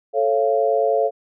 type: chord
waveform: sine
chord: A augmented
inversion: none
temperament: just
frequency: 440 / 550 / 687.5 Hz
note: A4 / C#5 / E#5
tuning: 0 / -14 / -27 cents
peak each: -20 dBFS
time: 0.13-1.11 s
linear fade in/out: 50 ms
effects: none